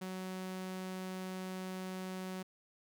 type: tone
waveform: sawtooth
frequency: 186.4 Hz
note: F#3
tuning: 13 cents sharp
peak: -36 dBFS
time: 0.01-2.43 s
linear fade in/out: 10 ms
effects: none